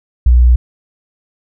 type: tone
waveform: sine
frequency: 60.9 Hz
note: B1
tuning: 24 cents flat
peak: -4 dBFS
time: 0.26-0.56 s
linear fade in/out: 5 ms
effects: none